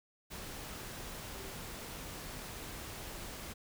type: tone in noise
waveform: sine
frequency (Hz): 389.7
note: G4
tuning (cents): -10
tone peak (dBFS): -52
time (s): 1.34-1.54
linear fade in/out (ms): 20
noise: pink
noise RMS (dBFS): -45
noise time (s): 0.3-3.54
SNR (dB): -10
effects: none